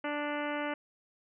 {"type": "harmonic tone", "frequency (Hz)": 293.7, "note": "D4", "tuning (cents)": 0, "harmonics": [1, 2, 3, 4, 5, 6, 7, 8, 9, 10], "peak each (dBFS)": [-37, -37, -40, -43, -41, -45, -43, -48, -49, -49], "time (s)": [0.04, 0.74], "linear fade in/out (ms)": 5, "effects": []}